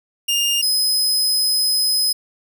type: tone pair in turn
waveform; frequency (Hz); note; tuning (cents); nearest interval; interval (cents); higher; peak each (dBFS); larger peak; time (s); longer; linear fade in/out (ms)
sawtooth; 2816 / 5057; F7 / D#8; +14 / +27; minor seventh; 1013; second; -13; neither; 0.28-0.62 / 0.62-2.13; second; 10
effects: none